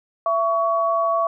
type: tone pair together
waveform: sine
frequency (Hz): 668.3 / 1124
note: E5 / C#6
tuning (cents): +24 / +24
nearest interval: major sixth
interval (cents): 900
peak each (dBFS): -20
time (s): 0.26-1.27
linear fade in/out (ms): 2
effects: none